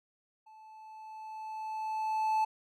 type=tone with level ramp; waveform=triangle; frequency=872 Hz; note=A5; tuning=16 cents flat; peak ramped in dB=-51 to -23 dBFS; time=0.46-2.45 s; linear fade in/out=10 ms; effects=none